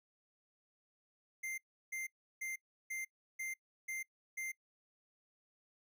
square tone bursts, 2093 Hz, C7, in tune, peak -40 dBFS, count 7, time 1.43-4.52 s, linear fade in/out 10 ms, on 150 ms, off 340 ms, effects noise-tail reverb RT60 0.1 s tail -22 dB re dry

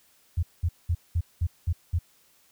sine tone bursts, 85 Hz, F2, 46 cents flat, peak -21 dBFS, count 7, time 0.37-1.99 s, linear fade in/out 10 ms, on 60 ms, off 200 ms, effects white hiss -62 dBFS RMS until 2.51 s

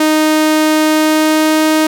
sawtooth tone with pitch glide, 310 to 312.2 Hz, D#4 to D#4, -6 to +6 cents, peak -5 dBFS, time 0-1.87 s, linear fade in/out 5 ms, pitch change +12 cents, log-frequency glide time 0.87-1.67 s, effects none

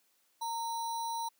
sine tone with sample-and-hold, 921 Hz, A#5, 21 cents flat, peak -33 dBFS, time 0.41-1.29 s, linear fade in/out 10 ms, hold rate 4900 Hz, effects white hiss -72 dBFS RMS until 1.39 s + high-pass 200 Hz 12 dB/octave

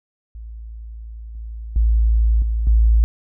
sine tone with level steps, 55.7 Hz, A1, 22 cents sharp, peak -31 / -28 / -12 / -17 / -10 dBFS, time 0.35-3.04 s, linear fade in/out 0 ms, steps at 1.35 / 1.76 / 2.42 / 2.67 s, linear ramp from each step 2 ms, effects none

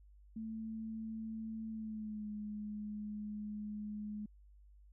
sine tone with pitch glide, 221.6 to 210 Hz, A3 to G#3, +13 to +19 cents, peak -40 dBFS, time 0.36-4.26 s, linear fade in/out 5 ms, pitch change -94 cents, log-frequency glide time 1.69-2.29 s, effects added 50 Hz sine -58 dBFS peak until 4.92 s

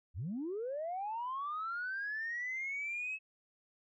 sine linear sweep, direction up, 63 to 2600 Hz, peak -35 dBFS, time 0.14-3.19 s, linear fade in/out 50 ms, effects tanh soft clip ceiling -32 dBFS

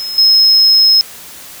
triangle tone with level steps, 5160 Hz, E8, 38 cents flat, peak -18 / -4 dBFS, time 0-1.01 s, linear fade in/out 0 ms, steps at 0.18 s, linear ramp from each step 2 ms, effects white hiss -33 dBFS RMS until 1.6 s

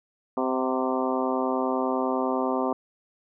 harmonic tone with a mistuned harmonic, 130 Hz, C3, 11 cents flat, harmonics 2 / 3 / 4 / 5 / 6 / 7 / 8 / 9, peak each -28 / -30 / -31 / -32 / -33 / -33 / -34 / -35 dBFS, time 0.37-2.73 s, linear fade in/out 2 ms, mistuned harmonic 6, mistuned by -45 cents, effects none

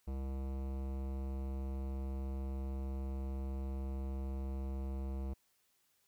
sine tone with hard clipping, 66.8 Hz, C2, 36 cents sharp, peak -39 dBFS, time 0.07-5.34 s, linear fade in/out 10 ms, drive 18 dB, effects white hiss -75 dBFS RMS until 6.07 s

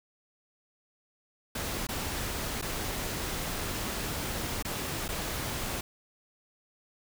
pink noise with dropouts, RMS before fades -34 dBFS, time 1.55-5.81 s, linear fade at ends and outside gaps 5 ms, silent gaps 1.87-1.888 / 2.615-2.623 / 4.626-4.648 / 5.081-5.088 s, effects none

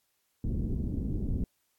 pink low-pass noise, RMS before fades -31 dBFS, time 0.44-1.44 s, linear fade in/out 2 ms, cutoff 310 Hz, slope 24 dB/octave, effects white hiss -75 dBFS RMS until 1.78 s + AAC 64 kbps

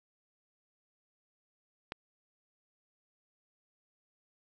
click, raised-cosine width 0.3 ms, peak -21 dBFS, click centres 1.921 s, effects none

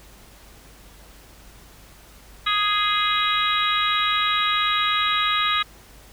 harmonic tone with a mistuned harmonic, 415.3 Hz, G#4, in tune, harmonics 3 / 4 / 5 / 6 / 7 / 8 / 9, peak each -22 / -29 / -28 / -30 / -34 / -28 / -25 dBFS, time 2.46-5.63 s, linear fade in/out 10 ms, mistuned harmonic 9, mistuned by +38 cents, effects added 50 Hz sine -49 dBFS peak until 6.12 s + pink hiss -49 dBFS RMS until 6.12 s

